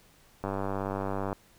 click train, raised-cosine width 1 ms, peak -18 dBFS, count 88, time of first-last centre 0.44-1.329 s, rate 97.9 Hz, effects pink hiss -60 dBFS RMS until 1.58 s

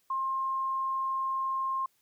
sine tone, 1063 Hz, C6, 27 cents sharp, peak -28 dBFS, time 0.1-1.86 s, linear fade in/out 5 ms, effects white hiss -71 dBFS RMS until 2.01 s

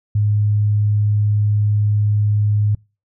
sine tone, 104.5 Hz, G#2, 11 cents sharp, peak -13 dBFS, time 0.15-2.75 s, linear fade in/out 5 ms, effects noise-tail reverb RT60 0.3 s tail -26 dB re dry

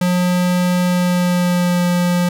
square tone with pitch glide, 179.3 to 176.73 Hz, F3 to F3, +46 to +21 cents, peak -14 dBFS, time 0.01-2.29 s, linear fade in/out 5 ms, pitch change -25 cents, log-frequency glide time 0.84-1.85 s, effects none

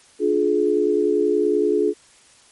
sine chord, D diminished, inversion none, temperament just, 293.7 / 352.4 / 422.9 Hz, D4 / F4 / Ab4, 0 / +16 / +31 cents, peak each -23 / -21 / -18 dBFS, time 0.19-1.94 s, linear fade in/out 50 ms, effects white hiss -52 dBFS RMS until 2.51 s + MP3 48 kbps

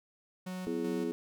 45% pulse tone with tremolo, 184.1 Hz, F#3, 8 cents flat, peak -37 dBFS, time 0.46-1.12 s, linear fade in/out 10 ms, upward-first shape square, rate 2.6 Hz, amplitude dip 40%
harmonic tone, 84 Hz, E2, 33 cents sharp, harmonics 3 / 4 / 5, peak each -36 / -36 / -36 dBFS, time 0.67-1.12 s, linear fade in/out 0 ms
effects none

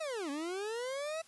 40% pulse linear two-way sweep, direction down then up, 659.3 to 272.7 to 659.3 Hz, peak -35 dBFS, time 0-1.22 s, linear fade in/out 10 ms, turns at 0.3 s, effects white hiss -61 dBFS RMS until 1.27 s + resampled to 24000 Hz

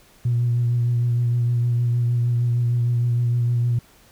sine tone with vibrato, 120 Hz, B2, 49 cents flat, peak -16 dBFS, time 0.25-3.79 s, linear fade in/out 5 ms, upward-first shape triangle, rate 6.5 Hz, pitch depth 24 cents each way, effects tanh soft clip ceiling -13 dBFS + pink hiss -53 dBFS RMS until 4.11 s

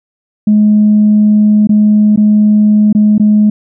sine tone with dropouts, 210.9 Hz, G#3, 27 cents sharp, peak -3 dBFS, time 0.47-3.5 s, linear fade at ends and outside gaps 5 ms, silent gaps 1.672-1.692 / 2.161-2.174 / 2.928-2.949 / 3.181-3.197 s, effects tanh soft clip ceiling 0 dBFS

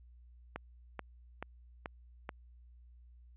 click train, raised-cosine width 0.5 ms, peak -24 dBFS, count 5, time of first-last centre 0.56-2.292 s, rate 2.31 Hz, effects added 60 Hz sine -55 dBFS peak until 3.36 s + resampled to 8000 Hz

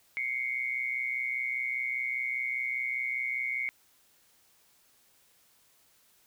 sine tone pair together, 2100 / 2225 Hz, C7 / C#7, +6 / +6 cents, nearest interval minor second, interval 100 cents, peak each -33 / -32 dBFS, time 0.17-3.69 s, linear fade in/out 0 ms, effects white hiss -65 dBFS RMS until 6.26 s

